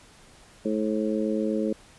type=harmonic tone; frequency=108 Hz; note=A2; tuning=32 cents flat; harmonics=2 / 3 / 4 / 5; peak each=-27 / -29 / -30 / -31 dBFS; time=0.65-1.73 s; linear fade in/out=5 ms; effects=pink hiss -53 dBFS RMS until 1.98 s + resampled to 24000 Hz